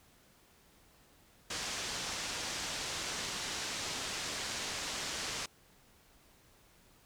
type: low-pass noise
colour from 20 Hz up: white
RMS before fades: -39 dBFS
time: 1.5-5.46 s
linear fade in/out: 5 ms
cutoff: 7000 Hz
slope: 24 dB/octave
effects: pink hiss -64 dBFS RMS until 7.05 s